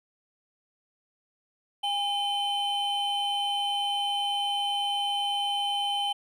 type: tone pair together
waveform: triangle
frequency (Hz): 812 / 3066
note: G#5 / G7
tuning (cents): -39 / -39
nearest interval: octave + major seventh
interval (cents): 2300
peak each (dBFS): -27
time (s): 1.83-6.13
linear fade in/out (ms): 10
effects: none